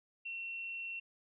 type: tone with amplitude modulation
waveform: sine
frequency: 2719 Hz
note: F7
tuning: 47 cents flat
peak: -38 dBFS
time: 0.25-1 s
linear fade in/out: 10 ms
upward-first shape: sine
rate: 196 Hz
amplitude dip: 25%
effects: none